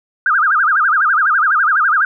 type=tone with vibrato; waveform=sine; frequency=1400 Hz; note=F6; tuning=4 cents sharp; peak=-10 dBFS; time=0.26-2.05 s; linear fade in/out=2 ms; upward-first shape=sine; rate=12 Hz; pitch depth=260 cents each way; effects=none